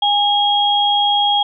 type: tone pair together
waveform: sine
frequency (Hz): 820 / 3280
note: G#5 / G#7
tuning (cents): -22 / -22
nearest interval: 2 octaves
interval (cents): 2400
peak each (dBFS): -15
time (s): 0.02-1.43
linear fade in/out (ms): 5
effects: none